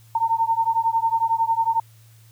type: beating tone pair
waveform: sine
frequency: 904 / 915 Hz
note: A5 / A#5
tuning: +47 / -32 cents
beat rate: 11 Hz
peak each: -21 dBFS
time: 0.15-1.8 s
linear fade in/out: 5 ms
effects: added 112 Hz sine -48 dBFS peak until 2.31 s + white hiss -57 dBFS RMS until 2.31 s